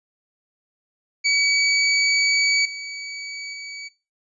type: tone with level steps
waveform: 25% pulse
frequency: 2274 Hz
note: C#7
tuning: 44 cents sharp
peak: -13 / -27 / -29 dBFS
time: 1.24-3.89 s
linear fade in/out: 20 ms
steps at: 2.65 / 3.53 s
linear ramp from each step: 5 ms
effects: noise-tail reverb RT60 0.3 s tail -20 dB re dry + resampled to 22050 Hz